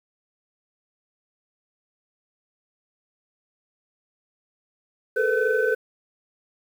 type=tone cluster; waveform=sine; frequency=429.7 / 452.6 / 504 / 1518 Hz; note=A4 / A4 / B4 / F#6; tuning=-41 / +49 / +35 / +44 cents; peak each=-24 dBFS; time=5.16-5.75 s; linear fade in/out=10 ms; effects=tanh soft clip ceiling -11 dBFS + 8-bit